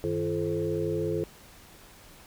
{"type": "tone cluster", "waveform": "sine", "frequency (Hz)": [95.2, 155.9, 341.4, 431.9, 525], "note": ["F#2", "D#3", "F4", "A4", "C5"], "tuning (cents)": [50, 4, -39, -32, 6], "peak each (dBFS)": [-37, -34, -31, -30, -36], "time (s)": [0.04, 1.24], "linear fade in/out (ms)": 0, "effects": ["pink hiss -52 dBFS RMS until 2.26 s"]}